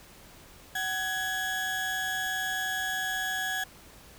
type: tone pair together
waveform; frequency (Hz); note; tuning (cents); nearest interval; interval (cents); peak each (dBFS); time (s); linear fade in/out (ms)
35% pulse; 755.2 / 1671; F#5 / G#6; +35 / +10; octave + major second; 1375; -34 / -28; 0.75-3.64; 5
effects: pink hiss -52 dBFS RMS until 4.18 s